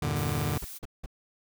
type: chord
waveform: sawtooth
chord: E half-diminished seventh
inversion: none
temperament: just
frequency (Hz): 82.41 / 98.89 / 118.67 / 148.33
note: E2 / G2 / Bb2 / D3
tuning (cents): 0 / +16 / +31 / +18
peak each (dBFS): -30 / -31 / -29 / -26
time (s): 0.02-0.58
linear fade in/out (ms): 5
type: noise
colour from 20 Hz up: blue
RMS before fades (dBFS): -42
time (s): 0.15-0.79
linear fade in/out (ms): 20
type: noise bursts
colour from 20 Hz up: brown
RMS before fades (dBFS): -35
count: 3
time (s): 0.62-1.061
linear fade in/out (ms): 5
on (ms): 27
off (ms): 180
effects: none